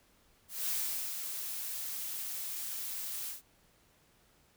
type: noise with ADSR envelope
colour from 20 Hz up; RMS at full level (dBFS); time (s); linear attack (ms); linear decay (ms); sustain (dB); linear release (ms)
blue; -33; 0.48-3.42; 200; 450; -6; 140
effects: pink hiss -67 dBFS RMS until 4.56 s